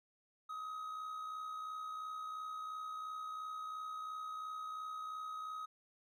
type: tone with amplitude modulation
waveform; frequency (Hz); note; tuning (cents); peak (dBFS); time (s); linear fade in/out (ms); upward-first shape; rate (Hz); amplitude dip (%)
triangle; 1264; D#6; +27; -38; 0.49-5.66; 10; sine; 62.9; 40
effects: none